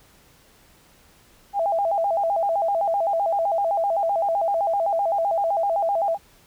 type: tone with vibrato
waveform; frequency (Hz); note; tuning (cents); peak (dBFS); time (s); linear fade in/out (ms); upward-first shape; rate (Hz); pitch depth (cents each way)
sine; 730; F#5; -24; -19; 1.53-6.18; 50; square; 7.8; 170
effects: pink hiss -55 dBFS RMS until 6.46 s